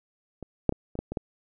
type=clicks; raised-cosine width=2 ms; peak=-24 / -6 / -18 / -24 / -16 / -20 / -15 dBFS; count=7; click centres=0.427 / 0.693 / 0.724 / 0.954 / 0.99 / 1.12 / 1.172 s; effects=none